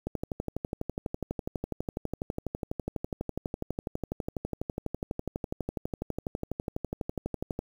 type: click train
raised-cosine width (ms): 2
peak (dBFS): -18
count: 92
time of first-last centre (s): 0.07-7.591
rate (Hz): 12.1
effects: 8-bit